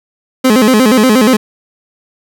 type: tone with vibrato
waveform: 30% pulse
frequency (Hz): 234.9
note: A#3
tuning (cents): +13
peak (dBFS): -3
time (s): 0.44-1.37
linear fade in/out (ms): 10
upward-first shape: square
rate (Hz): 8.4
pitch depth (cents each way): 170
effects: none